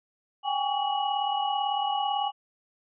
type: tone cluster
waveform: sine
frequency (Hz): 781 / 819 / 1133 / 2921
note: G5 / G#5 / C#6 / F#7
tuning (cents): -7 / -24 / +37 / -23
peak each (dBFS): -31 / -27 / -35 / -34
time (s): 0.43-2.32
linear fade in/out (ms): 50
effects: none